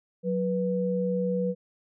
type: tone pair together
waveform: sine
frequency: 183.54 / 490 Hz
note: F#3 / B4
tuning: -14 / -14 cents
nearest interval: octave + perfect fourth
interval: 1700 cents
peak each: -27 dBFS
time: 0.23-1.55 s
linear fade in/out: 50 ms
effects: none